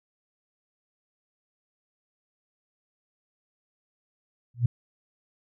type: tone with exponential growth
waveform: sine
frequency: 120.3 Hz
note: B2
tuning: 45 cents flat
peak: -14 dBFS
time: 4.54-4.66 s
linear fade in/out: 5 ms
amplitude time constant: 24 ms
effects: none